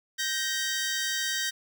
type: tone pair together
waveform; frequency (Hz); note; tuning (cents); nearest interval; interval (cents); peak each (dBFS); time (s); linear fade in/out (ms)
15% pulse; 1563 / 1876.5; G6 / A#6; -6 / +11; minor third; 317; -24; 0.18-1.51; 20
effects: none